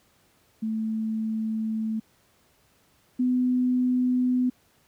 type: tone pair in turn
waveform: sine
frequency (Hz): 220.1 / 251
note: A3 / B3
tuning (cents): +1 / +28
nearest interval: major second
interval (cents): 227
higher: second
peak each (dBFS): -25 / -20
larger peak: second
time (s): 0.62-2 / 3.19-4.5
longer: first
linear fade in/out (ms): 10
effects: pink hiss -63 dBFS RMS until 4.87 s + high-pass 60 Hz 12 dB/octave